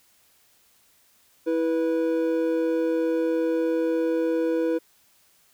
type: tone pair together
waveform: triangle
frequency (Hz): 327.2 / 490.2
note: E4 / B4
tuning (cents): -13 / -13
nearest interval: perfect fifth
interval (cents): 700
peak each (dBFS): -22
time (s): 1.46-4.79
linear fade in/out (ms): 20
effects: white hiss -61 dBFS RMS until 5.53 s